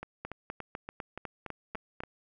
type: two click trains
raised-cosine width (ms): 0.5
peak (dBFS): -22 / -24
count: 8 / 8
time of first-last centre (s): 0.25-2.004 / 0.03-2.036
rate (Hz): 3.99 / 3.49
effects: none